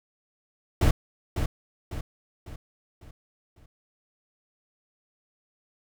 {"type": "noise with echo", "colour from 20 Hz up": "brown", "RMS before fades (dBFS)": -19, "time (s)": [0.81, 0.91], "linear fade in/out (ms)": 5, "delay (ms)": 550, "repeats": 5, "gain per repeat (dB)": -7, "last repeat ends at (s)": 3.66, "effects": []}